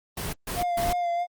pink noise bursts, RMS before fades -31 dBFS, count 3, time 0.17-0.93 s, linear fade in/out 5 ms, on 160 ms, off 140 ms
triangle tone with vibrato, 698.5 Hz, F5, in tune, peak -22 dBFS, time 0.55-1.27 s, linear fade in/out 50 ms, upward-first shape sine, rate 3.1 Hz, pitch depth 29 cents each way
brown noise with exponential growth, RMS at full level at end -29 dBFS, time 0.76-0.9 s, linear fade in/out 0 ms, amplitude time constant 29 ms
effects Opus 24 kbps

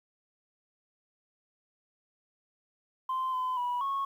sine tone with pitch steps, 1039 / 1019 / 977 / 1099 Hz, C6 / C6 / B5 / C#6, -12 / -46 / -19 / -15 cents, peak -27 dBFS, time 3.09-4.05 s, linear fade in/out 5 ms, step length 240 ms, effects tanh soft clip ceiling -26 dBFS + 10-bit

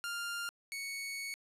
sawtooth tone pair in turn, 1399 / 2221 Hz, F6 / C#7, +3 / +3 cents, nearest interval minor sixth, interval 800 cents, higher second, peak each -33 / -35 dBFS, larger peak first, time 0.04-0.49 / 0.72-1.34 s, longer second, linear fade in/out 0 ms, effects resampled to 32000 Hz + 11-bit

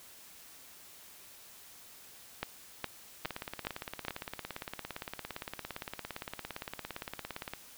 two click trains, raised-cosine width 0.3 ms, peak -22 / -17 dBFS, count 76 / 5, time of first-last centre 3.25-7.536 / 2.43-4.083 s, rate 17.5 / 2.42 Hz, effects white hiss -54 dBFS RMS until 7.77 s

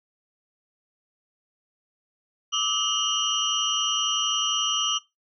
sine tone cluster, 1175 / 1286 / 2868 / 3112 / 5840 Hz, D6 / E6 / F7 / G7 / F#8, +1 / -43 / +45 / -13 / -24 cents, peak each -33 / -32 / -26 / -27 / -30 dBFS, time 2.52-4.99 s, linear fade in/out 20 ms, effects noise-tail reverb RT60 0.2 s tail -19 dB re dry

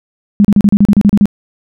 sine tone bursts, 204.2 Hz, G#3, 29 cents flat, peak -3 dBFS, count 11, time 0.4-1.256 s, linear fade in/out 0 ms, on 46 ms, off 35 ms, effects none

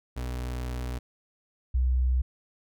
35% pulse / sine tone pair in turn, 61.7 / 63.14 Hz, B1 / B1, -1 / +39 cents, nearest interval unison, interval 40 cents, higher second, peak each -29 / -21 dBFS, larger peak second, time 0.16-0.99 / 1.74-2.22 s, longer first, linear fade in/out 10 ms, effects none

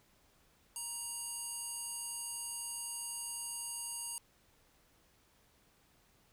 square tone with band-pass filter, 944 Hz, A#5, 22 cents sharp, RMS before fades -42 dBFS, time 0.76-4.18 s, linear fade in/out 0 ms, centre 9400 Hz, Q 4, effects pink hiss -69 dBFS RMS until 6.32 s

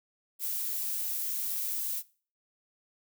violet noise, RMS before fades -33 dBFS, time 0.39-2.03 s, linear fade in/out 50 ms, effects noise-tail reverb RT60 0.4 s tail -20 dB re dry

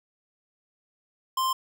square tone, 1046.5 Hz, C6, in tune, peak -24 dBFS, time 1.37-1.53 s, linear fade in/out 5 ms, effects none

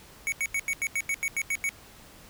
square tone bursts, 2232 Hz, C#7, 11 cents sharp, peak -26 dBFS, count 11, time 0.27-1.691 s, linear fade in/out 0 ms, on 51 ms, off 86 ms, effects pink hiss -51 dBFS RMS until 2.29 s

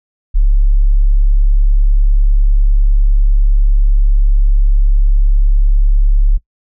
sine tone, 35.06 Hz, C#1, 20 cents sharp, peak -6 dBFS, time 0.34-6.38 s, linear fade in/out 20 ms, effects noise-tail reverb RT60 0.1 s tail -20 dB re dry

